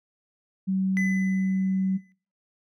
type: tone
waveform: sine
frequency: 190.1 Hz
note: F#3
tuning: 47 cents sharp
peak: -22 dBFS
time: 0.67-1.98 s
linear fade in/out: 20 ms
type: tone with exponential decay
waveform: triangle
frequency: 2008 Hz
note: B6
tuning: 28 cents sharp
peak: -24 dBFS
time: 0.97-2.12 s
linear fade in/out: 0 ms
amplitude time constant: 250 ms
effects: noise-tail reverb RT60 0.4 s tail -20 dB re dry